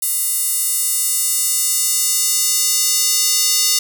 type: tone with high-pass filter sweep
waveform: square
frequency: 407.7 Hz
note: G#4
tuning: 32 cents flat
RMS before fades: -17 dBFS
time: 0.02-3.79 s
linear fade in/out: 5 ms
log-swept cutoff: 10000 to 5400 Hz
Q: 1.6
effects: none